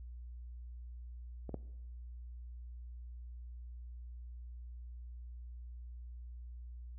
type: clicks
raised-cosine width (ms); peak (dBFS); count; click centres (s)
2; -30 / -25; 2; 1.493 / 1.543
effects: noise-tail reverb RT60 0.9 s tail -19 dB re dry + added 60 Hz sine -45 dBFS peak until 6.98 s